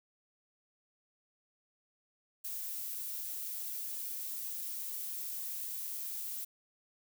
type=noise; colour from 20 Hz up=violet; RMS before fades=-40 dBFS; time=2.44-6.45 s; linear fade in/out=10 ms; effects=none